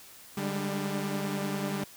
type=tone cluster; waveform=sawtooth; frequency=146 / 197.1 / 207.3 / 297.8 Hz; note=D3 / G3 / G#3 / D4; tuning=-10 / +10 / -3 / +24 cents; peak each=-33 / -28 / -36 / -36 dBFS; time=0.37-1.84 s; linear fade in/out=5 ms; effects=white hiss -51 dBFS RMS until 1.96 s